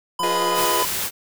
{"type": "tone with vibrato", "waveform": "square", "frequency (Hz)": 1000, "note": "B5", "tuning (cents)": 21, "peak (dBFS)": -22, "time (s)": [0.19, 0.85], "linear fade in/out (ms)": 5, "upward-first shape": "triangle", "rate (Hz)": 10, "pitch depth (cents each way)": 10}
{"type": "click train", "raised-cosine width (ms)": 1, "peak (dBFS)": -22, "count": 80, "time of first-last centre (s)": [0.2, 0.646], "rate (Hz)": 177}
{"type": "chord", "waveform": "sawtooth", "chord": "F half-diminished seventh", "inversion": "none", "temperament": "equal with one note detuned", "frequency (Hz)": [349.2, 415.3, 491, 622.3], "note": ["F4", "Ab4", "Cb5", "Eb5"], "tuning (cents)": [0, 0, -10, 0], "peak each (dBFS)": -24, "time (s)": [0.23, 0.83], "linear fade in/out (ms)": 2}
{"type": "noise", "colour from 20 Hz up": "white", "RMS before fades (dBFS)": -25, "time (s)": [0.54, 1.11], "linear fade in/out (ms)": 50}
{"effects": []}